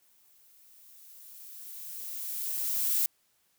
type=noise with exponential growth; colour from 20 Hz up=violet; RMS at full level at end=-26 dBFS; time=0.02-3.06 s; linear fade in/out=1 ms; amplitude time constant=660 ms; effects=white hiss -71 dBFS RMS until 3.58 s